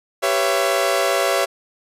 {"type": "chord", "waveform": "sawtooth", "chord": "C# half-diminished seventh", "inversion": "second", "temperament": "equal with one note detuned", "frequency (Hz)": [392, 493.9, 554.4, 672.3], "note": ["G4", "B4", "C#5", "E5"], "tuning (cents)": [0, 0, 0, 34], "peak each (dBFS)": [-20, -22, -17, -17], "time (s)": [0.22, 1.46], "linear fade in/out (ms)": 20, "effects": ["resampled to 32000 Hz"]}